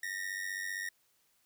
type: ring-modulated tone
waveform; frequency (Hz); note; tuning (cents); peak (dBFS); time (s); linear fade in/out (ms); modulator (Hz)
45% pulse; 1865; A#6; 0; -33; 0.03-0.89; 2; 47.7
effects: white hiss -72 dBFS RMS until 1.45 s